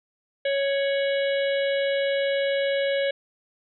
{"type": "harmonic tone with a mistuned harmonic", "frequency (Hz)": 554.4, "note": "C#5", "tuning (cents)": 0, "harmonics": [1, 3, 4, 5, 6, 7], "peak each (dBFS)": [-22, -32, -34, -36, -38, -39], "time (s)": [0.45, 3.11], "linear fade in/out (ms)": 5, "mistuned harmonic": 5, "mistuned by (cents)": 94, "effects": []}